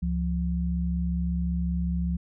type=tone pair together; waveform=sine; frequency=69.29 / 174.61 Hz; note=C#2 / F3; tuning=0 / 0 cents; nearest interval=octave + major third; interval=1600 cents; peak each=-27 dBFS; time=0.02-2.17 s; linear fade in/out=10 ms; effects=none